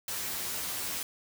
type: noise with comb filter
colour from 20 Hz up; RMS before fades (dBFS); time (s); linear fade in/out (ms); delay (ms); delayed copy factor
white; -35; 0.08-1.03; 2; 11; +0.7
effects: none